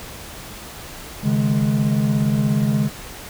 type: chord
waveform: triangle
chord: C# suspended second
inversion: none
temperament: equal with one note detuned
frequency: 138.59 / 155.56 / 209.2 Hz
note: C#3 / D#3 / G#3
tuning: 0 / 0 / +13 cents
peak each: -18 / -21 / -17 dBFS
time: 1.22-2.9 s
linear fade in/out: 50 ms
effects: pink hiss -36 dBFS RMS until 3.29 s